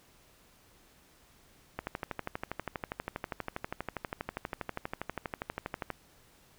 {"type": "click train", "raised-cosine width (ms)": 0.5, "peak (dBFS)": -19, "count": 52, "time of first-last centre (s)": [1.79, 5.903], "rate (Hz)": 12.4, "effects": ["pink hiss -62 dBFS RMS until 6.58 s"]}